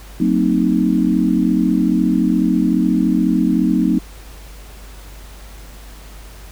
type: chord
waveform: sine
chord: C half-diminished seventh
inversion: second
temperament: equal with one note detuned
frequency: 185 / 227.4 / 261.6 / 311.1 Hz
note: Gb3 / Bb3 / C4 / Eb4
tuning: 0 / -43 / 0 / 0 cents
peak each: -18 dBFS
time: 0.2-3.99 s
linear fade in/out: 5 ms
effects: added 50 Hz sine -35 dBFS peak until 6.51 s + pink hiss -42 dBFS RMS until 6.51 s